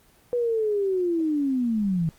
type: linear sweep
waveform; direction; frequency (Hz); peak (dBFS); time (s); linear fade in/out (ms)
sine; down; 491.3 to 156.4; -21; 0.33-2.09; 0
effects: pink hiss -58 dBFS RMS until 2.18 s + Opus 24 kbps